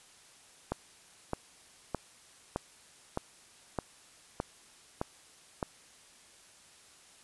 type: click train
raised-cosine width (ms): 1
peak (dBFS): -17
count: 9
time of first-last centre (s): 0.72-5.628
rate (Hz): 1.63
effects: white hiss -58 dBFS RMS until 7.23 s + resampled to 24000 Hz